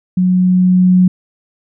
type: tone with level ramp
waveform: sine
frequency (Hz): 182.8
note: F#3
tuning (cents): -21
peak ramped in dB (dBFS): -9 to -5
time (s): 0.17-1.08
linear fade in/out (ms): 5
effects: none